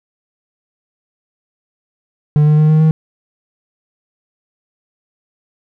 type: tone with pitch steps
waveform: triangle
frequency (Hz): 149.6 / 151.6 / 153.63 / 155.68 / 157.76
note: D3 / D#3 / D#3 / D#3 / D#3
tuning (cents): +32 / -45 / -22 / +1 / +24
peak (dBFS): -5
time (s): 2.36-2.91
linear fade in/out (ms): 0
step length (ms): 110
effects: none